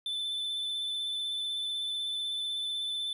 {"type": "tone with vibrato", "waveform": "triangle", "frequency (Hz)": 3520, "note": "A7", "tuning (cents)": 0, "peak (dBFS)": -30, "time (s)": [0.06, 3.13], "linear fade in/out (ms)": 2, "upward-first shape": "triangle", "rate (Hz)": 16, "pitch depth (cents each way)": 23, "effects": []}